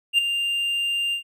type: tone with ADSR envelope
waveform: triangle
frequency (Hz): 2794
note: F7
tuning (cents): 0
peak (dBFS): -11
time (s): 0.13-1.23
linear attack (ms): 52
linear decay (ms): 9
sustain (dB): -9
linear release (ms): 100
effects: none